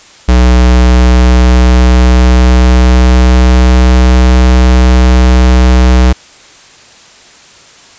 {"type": "tone with pitch glide", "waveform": "square", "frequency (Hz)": [61.74, 62.57], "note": ["B1", "B1"], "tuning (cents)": [0, 23], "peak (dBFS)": -3, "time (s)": [0.28, 6.13], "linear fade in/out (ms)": 10, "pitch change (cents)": 23, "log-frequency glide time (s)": [0.66, 3.9], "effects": ["white hiss -37 dBFS RMS until 7.98 s", "resampled to 16000 Hz"]}